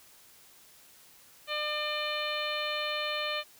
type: harmonic tone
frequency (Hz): 600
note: D5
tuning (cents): +37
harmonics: 1 / 2 / 3 / 4 / 5 / 6 / 7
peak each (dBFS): -36 / -37 / -39 / -37 / -38 / -40 / -40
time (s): 1.47-3.44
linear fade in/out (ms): 50
effects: white hiss -57 dBFS RMS until 3.59 s